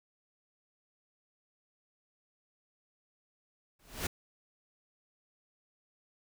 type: noise with exponential growth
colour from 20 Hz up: pink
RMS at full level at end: -30 dBFS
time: 3.79-4.07 s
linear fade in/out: 5 ms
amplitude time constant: 60 ms
effects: none